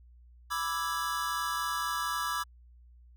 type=chord; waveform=square; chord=E dominant seventh; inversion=second; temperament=equal; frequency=987.8 / 1174.7 / 1318.5 / 1661.2 Hz; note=B5 / D6 / E6 / G#6; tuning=0 / 0 / 0 / 0 cents; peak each=-38 / -35 / -37 / -38 dBFS; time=0.5-2.44 s; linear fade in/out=20 ms; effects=added 60 Hz sine -53 dBFS peak until 3.16 s